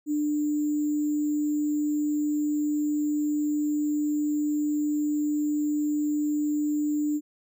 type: tone with sample-and-hold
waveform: sine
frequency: 297.7 Hz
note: D4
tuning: 24 cents sharp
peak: -23 dBFS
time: 0.06-7.21 s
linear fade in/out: 50 ms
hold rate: 7350 Hz
effects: none